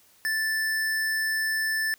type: tone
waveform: square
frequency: 1760 Hz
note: A6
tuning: in tune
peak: -25 dBFS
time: 0.25-1.94 s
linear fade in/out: 0 ms
effects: white hiss -59 dBFS RMS until 1.98 s